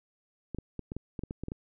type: clicks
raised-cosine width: 3 ms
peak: -23 dBFS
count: 11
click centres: 0.547 / 0.586 / 0.793 / 0.919 / 0.966 / 1.192 / 1.236 / 1.309 / 1.436 / 1.484 / 1.519 s
effects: none